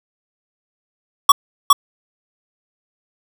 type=tone with echo; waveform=square; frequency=1126 Hz; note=C#6; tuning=27 cents sharp; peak=-4 dBFS; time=1.29-1.32 s; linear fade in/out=5 ms; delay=410 ms; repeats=1; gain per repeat=-2 dB; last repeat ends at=1.73 s; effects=none